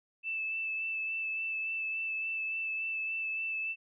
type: tone with vibrato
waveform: sine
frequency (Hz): 2637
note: E7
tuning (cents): 0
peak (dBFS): -32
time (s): 0.23-3.76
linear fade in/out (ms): 50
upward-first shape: sine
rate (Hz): 3.5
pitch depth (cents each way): 16
effects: none